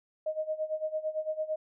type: tone with tremolo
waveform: sine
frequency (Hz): 623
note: D#5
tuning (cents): +2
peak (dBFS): -27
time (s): 0.26-1.56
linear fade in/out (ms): 5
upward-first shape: sine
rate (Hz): 8.9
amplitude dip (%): 85
effects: none